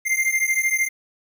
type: beating tone pair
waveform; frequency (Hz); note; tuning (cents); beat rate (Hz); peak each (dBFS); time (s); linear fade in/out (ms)
square; 2093 / 2106; C7 / C7; 0 / +11; 13; -22 / -23; 0.05-0.89; 20
effects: 9-bit